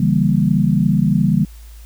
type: chord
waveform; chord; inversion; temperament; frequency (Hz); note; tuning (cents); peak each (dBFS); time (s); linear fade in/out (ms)
sine; C# diminished seventh; none; equal with one note detuned; 141.59 / 164.81 / 196 / 233.1; C#3 / E3 / G3 / Bb3; +37 / 0 / 0 / 0; -18 / -17 / -16 / -20; 0-1.45; 5
effects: added 55 Hz sine -35 dBFS peak until 1.85 s + white hiss -49 dBFS RMS until 1.85 s